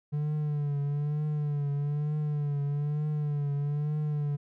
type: tone with vibrato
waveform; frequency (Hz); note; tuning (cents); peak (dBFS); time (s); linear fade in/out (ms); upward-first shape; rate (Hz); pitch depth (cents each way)
triangle; 146.83; D3; 0; -25; 0.12-4.37; 20; triangle; 1.1; 61
effects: none